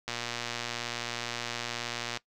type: click train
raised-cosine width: 0.2 ms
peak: -16 dBFS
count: 250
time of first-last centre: 0.08-2.172 s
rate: 119 Hz
effects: noise-tail reverb RT60 0.1 s tail -19 dB re dry